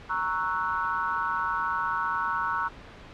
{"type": "chord", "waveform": "sine", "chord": "F# dominant seventh", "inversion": "first", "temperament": "equal", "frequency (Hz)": [932.3, 1108.7, 1318.5, 1480], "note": ["A#5", "C#6", "E6", "F#6"], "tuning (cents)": [0, 0, 0, 0], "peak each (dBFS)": -31, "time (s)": [0.09, 2.69], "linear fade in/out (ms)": 20, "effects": ["pink hiss -46 dBFS RMS until 3.13 s", "low-pass 3000 Hz 12 dB/octave"]}